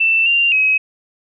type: tone with pitch steps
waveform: sine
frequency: 2667 / 2779 / 2550 Hz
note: E7 / F7 / D#7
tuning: +20 / -9 / +42 cents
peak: -11 dBFS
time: 0-0.78 s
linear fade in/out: 10 ms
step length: 260 ms
effects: none